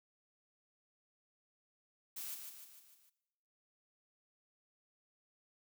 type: noise with echo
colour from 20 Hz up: blue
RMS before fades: -44 dBFS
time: 2.16-2.35 s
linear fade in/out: 10 ms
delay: 150 ms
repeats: 5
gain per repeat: -5 dB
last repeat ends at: 3.1 s
effects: noise-tail reverb RT60 1.0 s tail -18 dB re dry